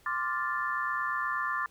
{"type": "chord", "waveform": "sine", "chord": "D minor seventh", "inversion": "third", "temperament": "equal", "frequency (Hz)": [1046.5, 1174.7, 1396.9, 1760], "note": ["C6", "D6", "F6", "A6"], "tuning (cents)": [0, 0, 0, 0], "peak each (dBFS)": [-35, -33, -37, -33], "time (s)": [0.06, 1.66], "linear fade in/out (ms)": 2, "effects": ["pink hiss -62 dBFS RMS until 1.7 s"]}